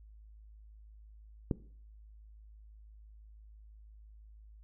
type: click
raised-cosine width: 3 ms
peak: -17 dBFS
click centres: 1.512 s
effects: noise-tail reverb RT60 0.5 s tail -17 dB re dry + added 53 Hz sine -52 dBFS peak until 4.63 s